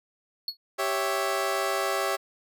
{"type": "tone with exponential decay", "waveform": "triangle", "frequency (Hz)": 4358, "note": "C#8", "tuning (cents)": -30, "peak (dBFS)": -23, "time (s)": [0.48, 0.57], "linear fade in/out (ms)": 2, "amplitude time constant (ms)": 18}
{"type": "chord", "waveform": "20% pulse", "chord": "C# diminished", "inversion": "second", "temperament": "equal", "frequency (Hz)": [392, 554.4, 659.3], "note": ["G4", "C#5", "E5"], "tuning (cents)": [0, 0, 0], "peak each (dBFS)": -25, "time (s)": [0.78, 2.17], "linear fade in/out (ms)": 20}
{"effects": []}